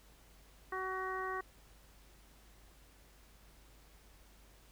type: harmonic tone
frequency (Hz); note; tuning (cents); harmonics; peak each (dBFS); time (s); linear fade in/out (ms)
376.1; F#4; +28; 1 / 2 / 3 / 4 / 5; -42 / -45 / -40 / -46 / -44; 0.72-1.41; 5
effects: added 50 Hz sine -61 dBFS peak until 4.71 s + pink hiss -64 dBFS RMS until 4.71 s